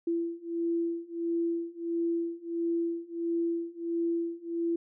sine beating tone pair, 336.2 / 337.7 Hz, E4 / E4, +34 / +42 cents, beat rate 1.5 Hz, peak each -32 / -31 dBFS, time 0.07-4.76 s, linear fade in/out 5 ms, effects none

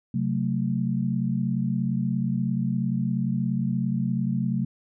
sine chord, F# diminished, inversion second, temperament just, 133.2 / 185 / 222 Hz, C3 / F#3 / A3, +31 / 0 / +16 cents, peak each -27 dBFS, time 0.14-4.65 s, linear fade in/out 5 ms, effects none

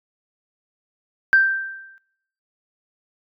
sine tone with exponential decay, 1568 Hz, G6, in tune, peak -8 dBFS, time 1.33-1.98 s, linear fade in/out 0 ms, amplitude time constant 140 ms, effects noise-tail reverb RT60 0.8 s tail -23 dB re dry + tanh soft clip ceiling -4 dBFS

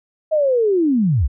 sine linear sweep, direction down, 640 to 50.8 Hz, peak -13 dBFS, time 0.31-1.28 s, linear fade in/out 20 ms, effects none

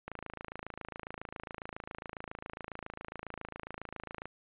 click train, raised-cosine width 0.5 ms, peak -25 dBFS, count 115, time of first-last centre 0.08-4.256 s, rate 27.3 Hz, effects resampled to 8000 Hz

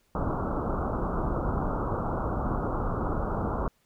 pink low-pass noise, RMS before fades -29 dBFS, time 0.15-3.68 s, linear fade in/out 2 ms, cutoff 1400 Hz, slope 96 dB/octave, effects pink hiss -69 dBFS RMS until 3.85 s

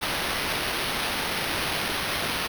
white noise with sample-and-hold, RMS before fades -28 dBFS, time 0.01-2.48 s, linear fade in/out 20 ms, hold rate 7350 Hz, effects none

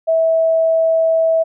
sine tone, 651 Hz, E5, 22 cents flat, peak -11 dBFS, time 0.07-1.44 s, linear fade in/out 20 ms, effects none

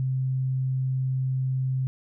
sine tone, 130.81 Hz, C3, in tune, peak -23 dBFS, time 0-1.87 s, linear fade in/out 0 ms, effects none

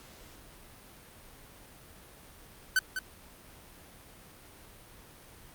45% pulse tone with echo, 1521 Hz, F#6, 47 cents sharp, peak -22 dBFS, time 2.76-2.79 s, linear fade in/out 2 ms, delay 200 ms, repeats 1, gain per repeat -9 dB, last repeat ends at 2.99 s, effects pink hiss -53 dBFS RMS until 5.54 s + Opus 48 kbps

